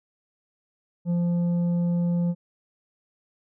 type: tone with tanh clipping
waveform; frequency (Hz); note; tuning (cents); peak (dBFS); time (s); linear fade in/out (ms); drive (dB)
sine; 173.4; F3; -12; -22; 1.05-2.35; 50; 6
effects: none

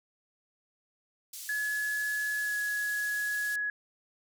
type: band-pass noise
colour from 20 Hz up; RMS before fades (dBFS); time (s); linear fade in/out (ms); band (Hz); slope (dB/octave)
white; -43; 1.33-3.56; 5; 4300 to 13000; 12
type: tone with pitch glide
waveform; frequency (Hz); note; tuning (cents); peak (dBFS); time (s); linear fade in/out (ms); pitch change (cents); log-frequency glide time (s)
sine; 1700 to 1680.5; G#6 to G#6; +40 to +20; -29; 1.49-3.7; 2; -20; 2.39-2.55
effects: none

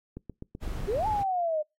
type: click train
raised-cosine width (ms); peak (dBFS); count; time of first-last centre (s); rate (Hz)
3; -25; 6; 0.17-0.805; 7.88
type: noise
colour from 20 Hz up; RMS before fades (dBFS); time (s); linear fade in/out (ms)
brown; -35; 0.61-1.24; 20
type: exponential two-way sweep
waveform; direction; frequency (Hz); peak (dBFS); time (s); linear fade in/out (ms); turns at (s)
sine; up then down; 370 to 880 to 600; -25; 0.87-1.63; 20; 1.07
effects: noise-tail reverb RT60 0.2 s tail -25 dB re dry + AAC 48 kbps

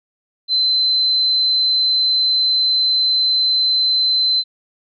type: tone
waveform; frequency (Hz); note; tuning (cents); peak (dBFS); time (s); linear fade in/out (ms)
sine; 4065; B7; +49; -13; 0.48-4.44; 50
effects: none

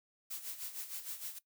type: noise with tremolo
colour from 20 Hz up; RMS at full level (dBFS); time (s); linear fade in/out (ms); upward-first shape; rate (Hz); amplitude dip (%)
blue; -41; 0.3-1.39; 10; sine; 6.5; 70
effects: noise-tail reverb RT60 0.1 s tail -18 dB re dry

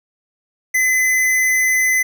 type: tone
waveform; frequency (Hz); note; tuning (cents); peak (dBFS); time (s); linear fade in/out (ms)
square; 2027; B6; +45; -14; 0.74-2.03; 10
effects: none

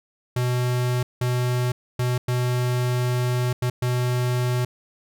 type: tone bursts at uneven times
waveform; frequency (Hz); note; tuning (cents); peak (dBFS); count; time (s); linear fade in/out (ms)
square; 124.1; B2; +9; -21; 6; 0.36-1.03 / 1.21-1.72 / 1.99-2.18 / 2.28-3.53 / 3.62-3.7 / 3.82-4.65; 5
effects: none

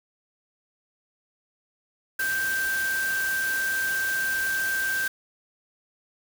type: tone in noise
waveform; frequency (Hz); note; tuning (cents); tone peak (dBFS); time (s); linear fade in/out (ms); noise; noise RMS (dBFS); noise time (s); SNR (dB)
sine; 1568; G6; 0; -24; 2.19-5.08; 5; white; -34; 2.19-5.08; +7
effects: none

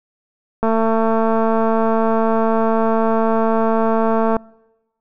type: click train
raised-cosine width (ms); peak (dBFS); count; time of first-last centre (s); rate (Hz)
1; -5; 838; 0.63-4.367; 224
effects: noise-tail reverb RT60 1.0 s tail -26 dB re dry

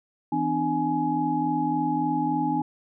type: tone cluster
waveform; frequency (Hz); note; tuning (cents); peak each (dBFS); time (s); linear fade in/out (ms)
sine; 163.8 / 256.5 / 300 / 839; E3 / C4 / D4 / G#5; -11 / -34 / +37 / +17; -32 / -28 / -27 / -26; 0.32-2.62; 5
effects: none

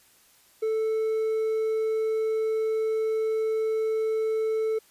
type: tone with hard clipping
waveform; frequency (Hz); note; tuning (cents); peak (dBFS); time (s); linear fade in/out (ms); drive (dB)
triangle; 440; A4; 0; -24; 0.62-4.79; 10; 5
effects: white hiss -59 dBFS RMS until 4.9 s + resampled to 32000 Hz

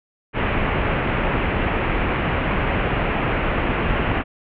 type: low-pass noise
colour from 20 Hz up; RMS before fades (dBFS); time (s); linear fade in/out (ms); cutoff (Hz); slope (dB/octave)
pink; -21; 0.33-4.24; 50; 2800; 48
effects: none

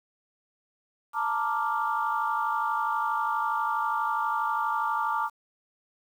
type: chord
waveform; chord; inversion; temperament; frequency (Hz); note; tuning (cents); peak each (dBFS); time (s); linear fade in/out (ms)
sine; Bb major seventh; third; equal; 880 / 932.3 / 1174.7 / 1396.9; A5 / Bb5 / D6 / F6; 0 / 0 / 0 / 0; -30 / -31 / -28 / -33; 1.13-5.3; 50
effects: tanh soft clip ceiling -15 dBFS + 9-bit

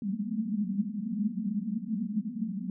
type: band-pass noise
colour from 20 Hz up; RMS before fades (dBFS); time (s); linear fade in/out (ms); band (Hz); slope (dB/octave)
pink; -32; 0.02-2.7; 2; 190 to 230; 96
effects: none

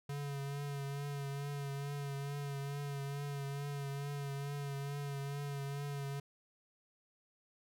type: tone with vibrato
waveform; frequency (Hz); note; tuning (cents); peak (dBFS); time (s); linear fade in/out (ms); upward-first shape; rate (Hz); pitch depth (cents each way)
square; 141.2; C#3; +32; -39; 0.09-6.2; 5; triangle; 2.3; 34
effects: none

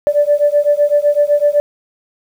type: beating tone pair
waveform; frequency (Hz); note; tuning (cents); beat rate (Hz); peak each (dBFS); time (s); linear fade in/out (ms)
sine; 581 / 588.9; D5 / D5; -19 / +5; 7.9; -12; 0.07-1.6; 0
effects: tanh soft clip ceiling -2 dBFS + 7-bit

